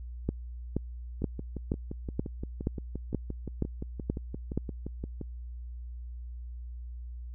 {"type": "two click trains", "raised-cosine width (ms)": 3, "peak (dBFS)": [-23, -15], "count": [24, 10], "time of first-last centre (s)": [[1.22, 5.213], [0.29, 4.576]], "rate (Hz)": [5.76, 2.1], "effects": ["added 60 Hz sine -38 dBFS peak until 7.34 s"]}